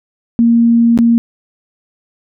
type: tone with dropouts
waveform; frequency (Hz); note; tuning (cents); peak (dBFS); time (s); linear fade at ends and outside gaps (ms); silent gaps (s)
sine; 233.1; A#3; 0; -6; 0.39-1.18; 0; 0.976-0.988
effects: none